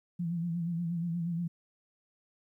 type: tone with vibrato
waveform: sine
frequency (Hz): 170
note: F3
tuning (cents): -46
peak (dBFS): -30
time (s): 0.19-1.48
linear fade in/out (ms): 10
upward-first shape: sine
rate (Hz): 8.4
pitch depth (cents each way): 58
effects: 12-bit